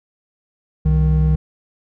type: tone pair together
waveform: triangle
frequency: 65.26 / 155.56 Hz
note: C2 / D#3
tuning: -4 / 0 cents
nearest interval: octave + minor third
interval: 1504 cents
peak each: -13 dBFS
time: 0.85-1.36 s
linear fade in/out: 10 ms
effects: none